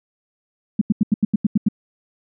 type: tone bursts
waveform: sine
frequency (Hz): 209.8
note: G#3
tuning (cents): +18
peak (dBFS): -11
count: 9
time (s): 0.79-1.686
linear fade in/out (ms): 5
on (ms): 24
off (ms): 85
effects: none